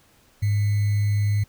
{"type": "tone with sample-and-hold", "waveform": "sine", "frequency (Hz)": 103.2, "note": "G#2", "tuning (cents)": -10, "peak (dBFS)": -18, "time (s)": [0.42, 1.44], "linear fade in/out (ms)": 10, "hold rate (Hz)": 2100, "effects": ["pink hiss -58 dBFS RMS until 1.48 s"]}